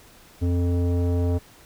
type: tone with low-pass filter sweep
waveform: square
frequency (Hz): 87.5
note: F2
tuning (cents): +4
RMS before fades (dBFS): -22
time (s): 0.41-1.39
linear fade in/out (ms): 20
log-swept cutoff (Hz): 360 to 560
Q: 1.5
effects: pink hiss -51 dBFS RMS until 1.65 s